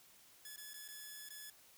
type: tone with dropouts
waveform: 5% pulse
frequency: 1712 Hz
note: A6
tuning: 48 cents flat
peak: -38 dBFS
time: 0.45-1.5 s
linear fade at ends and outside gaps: 2 ms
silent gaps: 0.561-0.578 / 0.734-0.741 / 0.879-0.886 / 1.289-1.304 s
effects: white hiss -64 dBFS RMS until 1.77 s